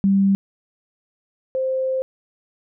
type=tone pair in turn; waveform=sine; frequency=196 / 523.3 Hz; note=G3 / C5; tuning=0 / 0 cents; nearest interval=octave + perfect fourth; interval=1700 cents; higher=second; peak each=-13 / -19 dBFS; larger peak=first; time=0.04-0.35 / 1.55-2.02 s; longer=second; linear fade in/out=0 ms; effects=none